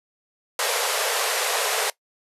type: band-pass noise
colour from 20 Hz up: pink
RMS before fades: -24 dBFS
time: 0.59-1.9 s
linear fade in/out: 2 ms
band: 420 to 13000 Hz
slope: 96 dB/octave
effects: noise-tail reverb RT60 0.1 s tail -20 dB re dry